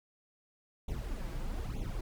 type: noise with flanger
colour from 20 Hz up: brown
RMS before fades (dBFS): -37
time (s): 0.88-2.01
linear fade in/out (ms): 5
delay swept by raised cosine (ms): 0.29 to 6.19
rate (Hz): 1.1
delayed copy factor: +0.9
effects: none